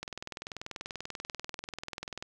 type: click train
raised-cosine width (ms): 0.2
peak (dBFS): -21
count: 46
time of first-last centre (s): 0.03-2.225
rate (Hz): 20.5
effects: none